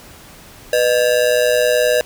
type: ring-modulated tone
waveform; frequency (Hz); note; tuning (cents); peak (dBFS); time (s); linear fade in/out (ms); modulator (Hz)
square; 554.4; C#5; 0; -10; 0.73-2.01; 0; 59.5
effects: pink hiss -41 dBFS RMS until 2.05 s